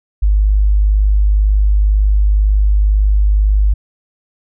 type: tone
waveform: sine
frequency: 51 Hz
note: G#1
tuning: 31 cents flat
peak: -8 dBFS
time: 0.22-3.74 s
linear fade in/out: 10 ms
effects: none